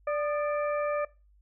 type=harmonic tone with a mistuned harmonic; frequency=587.3 Hz; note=D5; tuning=in tune; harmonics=1 / 2 / 3 / 4; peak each=-27 / -34 / -41 / -43 dBFS; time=0.07-1.05 s; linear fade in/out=5 ms; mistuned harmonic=2; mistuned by=+65 cents; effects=noise-tail reverb RT60 0.3 s tail -21 dB re dry + added 50 Hz sine -58 dBFS peak until 1.41 s